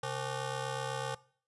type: ring-modulated tone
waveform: 15% pulse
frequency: 330 Hz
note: E4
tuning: 2 cents sharp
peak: -25 dBFS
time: 0.03-1.15 s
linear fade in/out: 5 ms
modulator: 199 Hz
effects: noise-tail reverb RT60 0.5 s tail -21 dB re dry + resampled to 24000 Hz